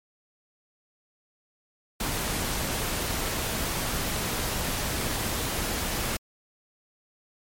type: noise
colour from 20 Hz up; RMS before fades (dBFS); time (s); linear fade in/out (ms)
pink; -29; 2-6.17; 5
effects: MP3 64 kbps